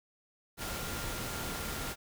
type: tone in noise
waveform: sine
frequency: 1396.9 Hz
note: F6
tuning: in tune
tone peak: -46 dBFS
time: 0.57-1.96 s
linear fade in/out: 50 ms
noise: pink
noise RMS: -38 dBFS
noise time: 0.57-1.96 s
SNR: -11 dB
effects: none